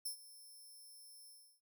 5% pulse tone with ADSR envelope, 5340 Hz, E8, 22 cents sharp, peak -32 dBFS, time 0.05-1.61 s, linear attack 9 ms, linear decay 100 ms, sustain -18 dB, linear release 330 ms, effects none

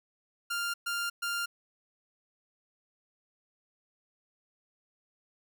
sawtooth tone bursts, 1396.9 Hz, F6, in tune, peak -27 dBFS, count 3, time 0.5-1.46 s, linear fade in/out 10 ms, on 240 ms, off 120 ms, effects none

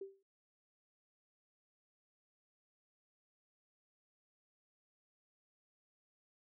sine tone with exponential decay, 390.2 Hz, G4, 8 cents flat, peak -40 dBFS, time 0.01-0.23 s, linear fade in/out 5 ms, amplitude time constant 47 ms, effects none

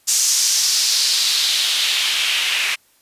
white noise with band-pass filter sweep, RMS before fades -18 dBFS, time 0.07-2.76 s, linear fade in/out 20 ms, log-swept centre 6600 to 2400 Hz, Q 2.4, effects white hiss -57 dBFS RMS until 3.01 s + resampled to 32000 Hz

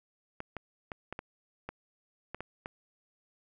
clicks, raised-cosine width 0.5 ms, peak -23 dBFS, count 9, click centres 0.404 / 0.567 / 0.918 / 1.126 / 1.191 / 1.69 / 2.346 / 2.406 / 2.659 s, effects none

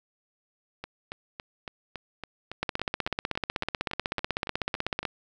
two click trains, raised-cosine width 0.3 ms, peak -20 / -11 dBFS, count 16 / 40, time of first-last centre 0.84-5.03 / 2.63-5.052 s, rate 3.58 / 16.1 Hz, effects none

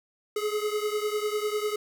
square beating tone pair, 418.9 / 428.9 Hz, G#4 / A4, +15 / -44 cents, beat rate 10 Hz, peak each -29 / -32 dBFS, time 0.36-1.76 s, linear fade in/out 5 ms, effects 9-bit

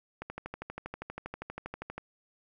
click train, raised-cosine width 0.5 ms, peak -23 dBFS, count 23, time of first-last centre 0.22-1.98 s, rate 12.5 Hz, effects none

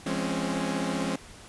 sawtooth chord, Db major seventh, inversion first, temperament equal with one note detuned, 171.42 / 207.7 / 261.6 / 277.2 Hz, F3 / Ab3 / C4 / Db4, -32 / 0 / 0 / 0 cents, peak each -29 dBFS, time 0.06-1.16 s, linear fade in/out 5 ms, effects pink hiss -48 dBFS RMS until 1.48 s + resampled to 24000 Hz

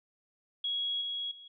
sine tone with level steps, 3322 Hz, G#7, in tune, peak -30 / -33 / -48 dBFS, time 0.64-1.48 s, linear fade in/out 5 ms, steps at 1.01 / 1.31 s, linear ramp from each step 5 ms, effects none

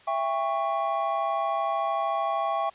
triangle chord, C# diminished, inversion first, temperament just, 665.2 / 798.3 / 1108.7 Hz, E5 / G5 / C#6, +16 / +31 / 0 cents, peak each -27 dBFS, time 0.07-2.7 s, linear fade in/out 10 ms, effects white hiss -54 dBFS RMS until 2.74 s + resampled to 8000 Hz

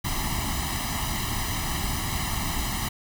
pink noise with comb filter, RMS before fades -28 dBFS, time 0.04-2.89 s, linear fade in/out 10 ms, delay 1 ms, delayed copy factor +1, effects none

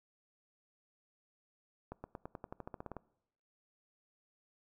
accelerating click train, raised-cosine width 1 ms, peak -29 dBFS, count 14, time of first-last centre 1.92-2.967 s, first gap 120 ms, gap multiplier 0.93, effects noise-tail reverb RT60 0.8 s tail -22 dB re dry

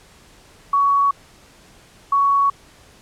sine tone pair in turn, 1122 / 1117.6 Hz, C#6 / C#6, +21 / +14 cents, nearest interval unison, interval 7 cents, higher first, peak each -13 dBFS, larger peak neither, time 0.73-1.11 / 2.12-2.5 s, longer neither, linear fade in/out 5 ms, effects pink hiss -49 dBFS RMS until 3.01 s + low-pass 10000 Hz 12 dB/octave

